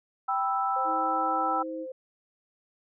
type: chord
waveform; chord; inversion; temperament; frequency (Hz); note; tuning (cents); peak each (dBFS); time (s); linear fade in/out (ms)
sine; E minor; first; equal; 784 / 987.8 / 1318.5; G5 / B5 / E6; 0 / 0 / 0; -28 / -33 / -28; 0.28-1.63; 10
type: tone with pitch glide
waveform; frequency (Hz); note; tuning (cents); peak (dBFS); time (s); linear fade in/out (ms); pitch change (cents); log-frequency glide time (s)
sine; 523.3 to 519.7; C5 to C5; 0 to -12; -35; 0.76-1.92; 5; -12; 0.97-1.56
type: tone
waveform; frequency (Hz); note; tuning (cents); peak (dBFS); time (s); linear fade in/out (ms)
sine; 320; D#4; +49; -35; 0.84-1.87; 50
effects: none